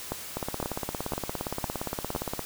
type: two click trains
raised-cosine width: 1 ms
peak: -15 / -16 dBFS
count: 5 / 36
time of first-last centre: 0.12-2.15 / 0.37-2.393 s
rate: 1.97 / 17.3 Hz
effects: white hiss -40 dBFS RMS until 2.45 s